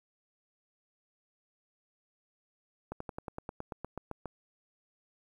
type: slowing click train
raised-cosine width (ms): 1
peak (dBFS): -24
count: 13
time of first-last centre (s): 2.92-4.257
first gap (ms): 84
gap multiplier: 1.05
effects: 10-bit